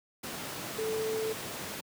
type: tone in noise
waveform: sine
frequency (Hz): 440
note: A4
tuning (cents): 0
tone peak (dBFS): -30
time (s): 0.78-1.33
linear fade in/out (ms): 10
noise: pink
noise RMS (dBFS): -38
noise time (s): 0.23-1.81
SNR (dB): +5
effects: high-pass 150 Hz 12 dB/octave